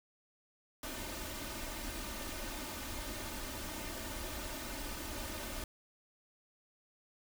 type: noise with comb filter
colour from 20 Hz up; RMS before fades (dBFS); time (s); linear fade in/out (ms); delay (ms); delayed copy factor
pink; -42; 0.83-5.64; 2; 3.3; +0.7
effects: none